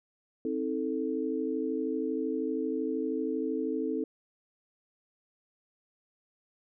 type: chord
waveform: sine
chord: A diminished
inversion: first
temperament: just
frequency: 264 / 316.8 / 440 Hz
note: C4 / Eb4 / A4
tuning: +16 / +31 / 0 cents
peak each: -33 dBFS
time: 0.45-4.04 s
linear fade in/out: 2 ms
effects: none